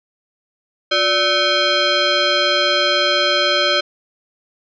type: tone with frequency modulation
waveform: sine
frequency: 1300 Hz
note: E6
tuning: 24 cents flat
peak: -13 dBFS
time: 0.91-3.81 s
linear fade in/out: 10 ms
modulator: 942 Hz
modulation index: 3.3
effects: none